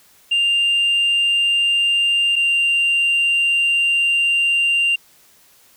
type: tone pair in turn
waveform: sine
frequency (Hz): 2794 / 2782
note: F7 / F7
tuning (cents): 0 / -7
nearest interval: unison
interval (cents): 7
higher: first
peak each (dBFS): -12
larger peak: neither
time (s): 0.31-2.36 / 2.36-4.96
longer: second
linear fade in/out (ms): 10
effects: tanh soft clip ceiling -12 dBFS + white hiss -52 dBFS RMS until 5.76 s